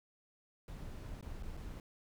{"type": "noise with dropouts", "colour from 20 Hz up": "brown", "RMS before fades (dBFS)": -45, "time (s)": [0.68, 1.8], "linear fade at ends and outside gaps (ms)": 1, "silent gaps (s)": [[1.211, 1.226], [1.425, 1.432], [1.569, 1.573]], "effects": []}